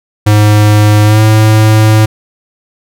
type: tone with pitch glide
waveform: square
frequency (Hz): 105.3 to 108.7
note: G#2 to A2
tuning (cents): +24 to -21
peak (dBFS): -4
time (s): 0.26-2.06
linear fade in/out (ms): 10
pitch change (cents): +55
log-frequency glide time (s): 1.04-1.21
effects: none